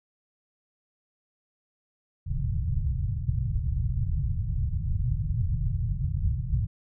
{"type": "low-pass noise", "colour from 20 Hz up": "white", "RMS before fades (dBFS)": -27, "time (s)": [2.26, 6.67], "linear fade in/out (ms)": 20, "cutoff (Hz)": 140, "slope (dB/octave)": 48, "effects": []}